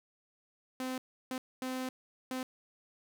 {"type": "tone bursts at uneven times", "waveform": "sawtooth", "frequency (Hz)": 257.6, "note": "C4", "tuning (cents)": -27, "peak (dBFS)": -31, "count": 4, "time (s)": [[0.8, 0.98], [1.31, 1.38], [1.62, 1.89], [2.31, 2.43]], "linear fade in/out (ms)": 2, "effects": []}